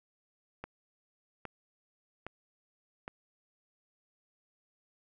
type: click train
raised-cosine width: 0.5 ms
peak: -25 dBFS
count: 4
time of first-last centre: 0.64-3.079 s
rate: 1.23 Hz
effects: none